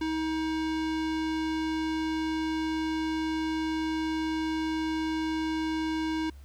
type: tone with low-pass filter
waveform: square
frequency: 317.1 Hz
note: D#4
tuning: 33 cents sharp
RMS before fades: -30 dBFS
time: 0.01-6.3 s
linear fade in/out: 5 ms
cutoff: 4500 Hz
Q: 0.89
effects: added 69 Hz sine -45 dBFS peak until 6.44 s + pink hiss -62 dBFS RMS until 6.44 s